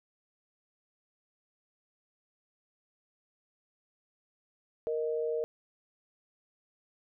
sine tone pair together, 466 / 622 Hz, A#4 / D#5, -1 / -1 cents, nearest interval perfect fourth, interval 500 cents, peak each -30 / -36 dBFS, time 4.87-5.44 s, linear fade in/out 0 ms, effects none

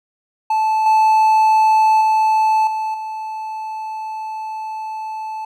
triangle tone with level steps, 873 Hz, A5, 14 cents flat, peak -12 / -8 / -10 / -17 / -22 dBFS, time 0.5-5.45 s, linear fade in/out 5 ms, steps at 0.86 / 2.01 / 2.67 / 2.94 s, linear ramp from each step 2 ms, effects none

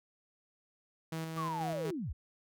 sawtooth tone with tremolo, 161.6 Hz, E3, 34 cents flat, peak -32 dBFS, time 1.12-1.91 s, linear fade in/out 5 ms, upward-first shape square, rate 4.1 Hz, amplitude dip 30%
sine linear sweep, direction down, 1174.7 to 40.57 Hz, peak -35 dBFS, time 1.37-2.13 s, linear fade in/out 10 ms
effects none

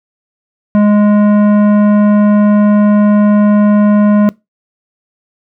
triangle tone with tanh clipping, 207.7 Hz, G#3, in tune, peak -7 dBFS, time 0.75-4.29 s, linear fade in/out 0 ms, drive 17 dB, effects noise-tail reverb RT60 0.2 s tail -22 dB re dry

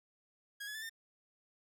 sawtooth tone with pitch steps, 1646 / 1698.2 / 1752 / 1807.5 Hz, G#6 / G#6 / A6 / A6, -16 / +38 / -8 / +46 cents, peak -38 dBFS, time 0.6-0.896 s, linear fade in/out 10 ms, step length 74 ms, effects none

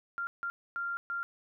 sine tone bursts at uneven times, 1390 Hz, F6, 9 cents flat, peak -32 dBFS, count 4, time 0.18-0.27 / 0.43-0.5 / 0.76-0.97 / 1.1-1.23 s, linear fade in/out 0 ms, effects none

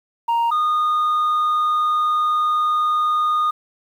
sine tone pair in turn, 932.3 / 1228 Hz, A#5 / D#6, 0 / -23 cents, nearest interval perfect fourth, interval 477 cents, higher second, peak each -13 dBFS, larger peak neither, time 0.28-0.51 / 0.51-3.51 s, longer second, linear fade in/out 10 ms, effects tanh soft clip ceiling -15 dBFS + 8-bit

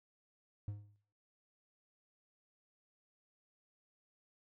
triangle tone with exponential decay, 102.8 Hz, G#2, 17 cents flat, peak -34 dBFS, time 0.68-0.96 s, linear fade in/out 0 ms, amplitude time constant 59 ms, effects noise-tail reverb RT60 0.5 s tail -17 dB re dry

